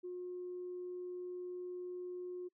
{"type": "tone", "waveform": "sine", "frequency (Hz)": 359.7, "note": "F#4", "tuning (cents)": -49, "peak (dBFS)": -40, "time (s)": [0.03, 2.49], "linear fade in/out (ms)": 20, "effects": ["noise-tail reverb RT60 0.1 s tail -26 dB re dry", "tanh soft clip ceiling -36 dBFS"]}